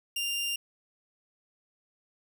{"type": "tone", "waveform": "sawtooth", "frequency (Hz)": 2794, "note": "F7", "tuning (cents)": 0, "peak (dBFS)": -26, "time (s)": [0.16, 0.56], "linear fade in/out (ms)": 5, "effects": []}